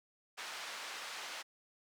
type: band-pass noise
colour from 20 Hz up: pink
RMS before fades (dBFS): -45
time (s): 0.37-1.43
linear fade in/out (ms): 20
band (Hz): 980 to 5900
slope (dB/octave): 12
effects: none